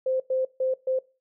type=tone bursts at uneven times; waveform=sine; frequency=520 Hz; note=C5; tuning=11 cents flat; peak=-22 dBFS; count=4; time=0.06-0.2 / 0.3-0.45 / 0.6-0.74 / 0.87-0.99 s; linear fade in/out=5 ms; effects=noise-tail reverb RT60 0.3 s tail -20 dB re dry